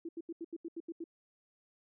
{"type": "tone bursts", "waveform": "sine", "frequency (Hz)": 333.4, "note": "E4", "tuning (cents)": 20, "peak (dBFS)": -38, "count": 9, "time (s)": [0.05, 1.041], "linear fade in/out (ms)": 5, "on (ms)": 39, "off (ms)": 80, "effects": []}